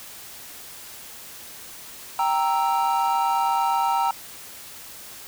triangle chord, E diminished, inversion first, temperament equal, 784 / 932.3 / 1318.5 Hz, G5 / Bb5 / E6, 0 / 0 / 0 cents, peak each -22 / -20 / -26 dBFS, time 2.19-4.11 s, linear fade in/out 2 ms, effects white hiss -41 dBFS RMS until 5.27 s

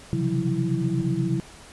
sine tone cluster, 130 / 138.3 / 169 / 184 / 329.5 Hz, C3 / C#3 / E3 / F#3 / E4, -11 / -4 / +43 / -9 / -1 cents, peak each -28 dBFS, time 0.13-1.4 s, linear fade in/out 0 ms, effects pink hiss -46 dBFS RMS until 1.72 s + resampled to 24000 Hz

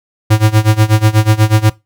square tone with tremolo, 108 Hz, A2, 32 cents flat, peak -5 dBFS, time 0.3-1.7 s, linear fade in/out 10 ms, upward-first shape sine, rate 8.2 Hz, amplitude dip 90%, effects noise-tail reverb RT60 0.2 s tail -20 dB re dry

